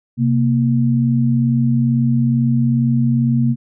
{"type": "tone pair together", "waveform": "sine", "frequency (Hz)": [130.82, 233.1], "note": ["C3", "A#3"], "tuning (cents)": [0, 0], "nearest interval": "minor seventh", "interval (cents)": 1000, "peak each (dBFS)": -15, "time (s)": [0.17, 3.56], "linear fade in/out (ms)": 50, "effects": []}